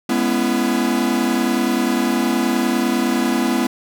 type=chord; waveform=45% pulse; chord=C# minor seventh; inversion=second; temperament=equal with one note detuned; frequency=207.7 / 246.9 / 277.2 / 336.2 Hz; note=G#3 / B3 / C#4 / E4; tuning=0 / 0 / 0 / +34 cents; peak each=-24 / -19 / -25 / -22 dBFS; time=0.09-3.67 s; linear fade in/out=5 ms; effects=none